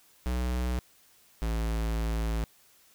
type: tone pair in turn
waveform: square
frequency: 61.74 / 55.55 Hz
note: B1 / A1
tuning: 0 / +17 cents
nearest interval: major second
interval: 183 cents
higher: first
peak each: -28 dBFS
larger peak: neither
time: 0.26-0.79 / 1.42-2.44 s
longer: second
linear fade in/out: 0 ms
effects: white hiss -61 dBFS RMS until 2.94 s